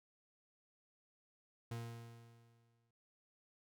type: tone with exponential decay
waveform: 40% pulse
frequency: 116.54 Hz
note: A#2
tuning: in tune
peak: -40 dBFS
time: 1.71-2.91 s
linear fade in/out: 5 ms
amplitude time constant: 260 ms
effects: none